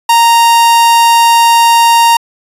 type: tone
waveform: 45% pulse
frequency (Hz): 930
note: A#5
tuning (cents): -4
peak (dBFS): -4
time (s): 0.09-2.17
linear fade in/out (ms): 5
effects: resampled to 32000 Hz